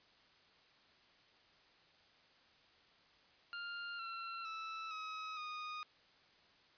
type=tone with pitch steps; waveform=sawtooth; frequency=1400 / 1357 / 1315.3 / 1274.9 / 1235.8 Hz; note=F6 / E6 / E6 / D#6 / D#6; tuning=+4 / +50 / -4 / +42 / -12 cents; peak=-39 dBFS; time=3.53-5.83 s; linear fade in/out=0 ms; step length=460 ms; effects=white hiss -67 dBFS RMS until 6.77 s + resampled to 11025 Hz